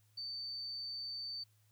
sine tone, 4564 Hz, C#8, 50 cents sharp, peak -40 dBFS, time 0.17-1.44 s, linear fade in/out 10 ms, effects added 106 Hz sine -68 dBFS peak until 1.71 s + white hiss -75 dBFS RMS until 1.71 s

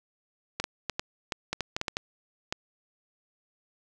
clicks, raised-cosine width 0.2 ms, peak -12 dBFS, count 12, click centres 0.6 / 0.641 / 0.897 / 0.995 / 1.322 / 1.53 / 1.607 / 1.765 / 1.814 / 1.882 / 1.969 / 2.525 s, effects none

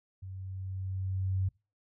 sine tone with level ramp, 94.7 Hz, F#2, 41 cents sharp, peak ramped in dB -40 to -26 dBFS, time 0.22-1.49 s, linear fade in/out 10 ms, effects noise-tail reverb RT60 0.3 s tail -25 dB re dry

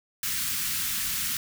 white band-stop noise, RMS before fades -29 dBFS, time 0.23-1.37 s, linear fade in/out 2 ms, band 240 to 1300 Hz, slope 24 dB/octave, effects none

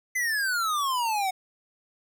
square exponential sweep, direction down, 2050 to 738 Hz, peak -25 dBFS, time 0.15-1.31 s, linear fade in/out 10 ms, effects none

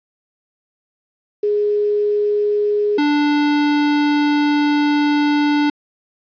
sine / square tone pair in turn, 415.3 / 293.7 Hz, G#4 / D4, 0 / 0 cents, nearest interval tritone, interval 600 cents, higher first, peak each -14 dBFS, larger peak neither, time 1.43-2.98 / 2.98-5.7 s, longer second, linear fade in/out 5 ms, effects resampled to 11025 Hz + 8-bit

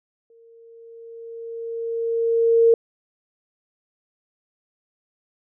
sine tone with exponential growth, 460 Hz, A#4, 23 cents flat, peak -10 dBFS, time 0.3-2.74 s, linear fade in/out 2 ms, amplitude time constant 530 ms, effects none

